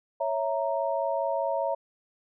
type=chord; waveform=sine; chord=A# diminished; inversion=first; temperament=equal; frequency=554.4 / 659.3 / 932.3 Hz; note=C#5 / E5 / A#5; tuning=0 / 0 / 0 cents; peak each=-29 / -29 / -31 dBFS; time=0.2-1.75 s; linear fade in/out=10 ms; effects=none